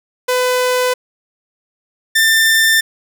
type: tone pair in turn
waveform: sawtooth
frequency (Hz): 502 / 1788.9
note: B4 / A6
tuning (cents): +28 / +28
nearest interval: octave + minor seventh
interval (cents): 2200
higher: second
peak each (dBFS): -9 / -6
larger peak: second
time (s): 0.28-0.94 / 2.15-2.81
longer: neither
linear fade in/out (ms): 10
effects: none